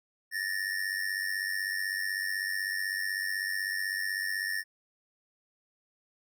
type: ring-modulated tone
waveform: square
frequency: 1805 Hz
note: A6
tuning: 44 cents sharp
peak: -28 dBFS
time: 0.31-4.64 s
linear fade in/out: 50 ms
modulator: 48 Hz
effects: none